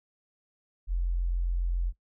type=tone; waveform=sine; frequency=43.65 Hz; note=F1; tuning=in tune; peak=-25 dBFS; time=0.87-1.93 s; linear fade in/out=50 ms; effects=noise-tail reverb RT60 0.1 s tail -20 dB re dry

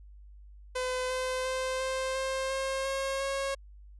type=tone with pitch steps; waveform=sawtooth; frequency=508 / 513.3 / 518.7 / 524.1 / 529.6 / 535.1 / 540.7 / 546.4 Hz; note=B4 / C5 / C5 / C5 / C5 / C5 / C#5 / C#5; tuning=+49 / -33 / -15 / +3 / +21 / +39 / -43 / -25 cents; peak=-26 dBFS; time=0.75-3.55 s; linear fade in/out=10 ms; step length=350 ms; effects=added 50 Hz sine -48 dBFS peak until 3.99 s + resampled to 24000 Hz

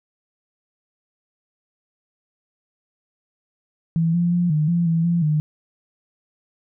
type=tone with pitch steps; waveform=sine; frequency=164.8 / 173.1 / 175.2 / 152.4 / 171.7 / 164.8 / 171.2 / 152.2 Hz; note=E3 / F3 / F3 / D#3 / F3 / E3 / F3 / D#3; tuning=0 / -15 / +6 / -36 / -29 / 0 / -34 / -38 cents; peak=-16 dBFS; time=3.96-5.4 s; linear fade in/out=0 ms; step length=180 ms; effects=none

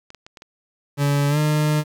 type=clicks; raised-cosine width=0.2 ms; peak=-24 dBFS; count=5; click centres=0.104 / 0.147 / 0.265 / 0.372 / 0.421 s
type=tone with pitch glide; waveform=40% pulse; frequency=142.9 to 151.4 Hz; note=D3 to D#3; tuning=-47 to -47 cents; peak=-16 dBFS; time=0.97-1.84 s; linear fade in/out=50 ms; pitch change=+100 cents; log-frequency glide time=1.29-1.38 s
effects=8-bit

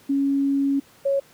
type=tone pair in turn; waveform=sine; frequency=277.2 / 552.6 Hz; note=C#4 / C#5; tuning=0 / -6 cents; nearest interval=octave; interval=1194 cents; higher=second; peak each=-18 dBFS; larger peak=neither; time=0.09-0.8 / 1.05-1.2 s; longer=first; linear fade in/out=10 ms; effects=pink hiss -53 dBFS RMS until 1.33 s + high-pass 100 Hz 12 dB/octave

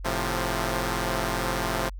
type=chord; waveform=5% pulse; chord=F major; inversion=first; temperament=equal with one note detuned; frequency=110 / 131.65 / 174.61 Hz; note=A2 / C3 / F3; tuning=0 / +11 / 0 cents; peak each=-19 dBFS; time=0.04-1.9 s; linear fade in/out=20 ms; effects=added 46 Hz sine -34 dBFS peak until 1.99 s

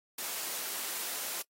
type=high-pass noise; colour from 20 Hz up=white; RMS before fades=-37 dBFS; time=0.18-1.42 s; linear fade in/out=5 ms; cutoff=310 Hz; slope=12 dB/octave; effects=noise-tail reverb RT60 0.1 s tail -25 dB re dry + AAC 48 kbps

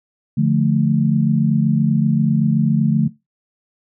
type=chord; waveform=sine; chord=D minor; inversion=none; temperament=equal; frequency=146.83 / 174.61 / 220 Hz; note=D3 / F3 / A3; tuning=0 / 0 / 0 cents; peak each=-16 / -19 / -17 dBFS; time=0.37-3.08 s; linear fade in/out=10 ms; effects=noise-tail reverb RT60 0.2 s tail -18 dB re dry

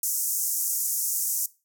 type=band-pass noise; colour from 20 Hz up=white; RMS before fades=-27 dBFS; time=0.03-1.46 s; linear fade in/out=2 ms; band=5900 to 16000 Hz; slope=48 dB/octave; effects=noise-tail reverb RT60 0.3 s tail -20 dB re dry

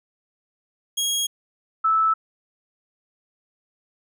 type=tone pair in turn; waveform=20% pulse / sine; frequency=3287 / 1311.2 Hz; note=G#7 / E6; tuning=-19 / -10 cents; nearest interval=octave + major third; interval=1591 cents; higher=first; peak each=-16 dBFS; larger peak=neither; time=0.97-1.27 / 1.84-2.14 s; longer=neither; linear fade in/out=10 ms; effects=none

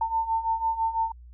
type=beating tone pair; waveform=sine; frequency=896 / 902 Hz; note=A5 / A5; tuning=+31 / +43 cents; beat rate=6 Hz; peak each=-29 / -25 dBFS; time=0.01-1.12 s; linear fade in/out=5 ms; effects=added 60 Hz sine -44 dBFS peak until 1.33 s

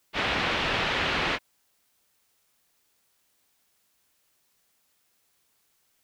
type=low-pass noise; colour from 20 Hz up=white; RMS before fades=-27 dBFS; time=0.13-1.39 s; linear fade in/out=50 ms; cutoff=3200 Hz; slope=24 dB/octave; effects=white hiss -70 dBFS RMS until 6.03 s

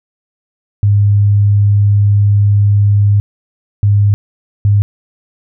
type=tone bursts at uneven times; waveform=sine; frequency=102.1 Hz; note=G#2; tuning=29 cents flat; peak=-6 dBFS; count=3; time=0.83-3.2 / 3.83-4.14 / 4.65-4.82 s; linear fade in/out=0 ms; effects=none

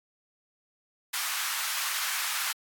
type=high-pass noise; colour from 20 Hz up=pink; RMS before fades=-31 dBFS; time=1.13-2.53 s; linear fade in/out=10 ms; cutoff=1100 Hz; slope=24 dB/octave; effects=AAC 64 kbps

